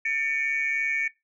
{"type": "tone cluster", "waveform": "sine", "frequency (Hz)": [1793, 2252, 2395], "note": ["A6", "C#7", "D7"], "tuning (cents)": [32, 27, 33], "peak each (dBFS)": [-29, -25, -33], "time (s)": [0.05, 1.08], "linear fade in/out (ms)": 5, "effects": ["noise-tail reverb RT60 0.2 s tail -19 dB re dry", "tanh soft clip ceiling -17 dBFS"]}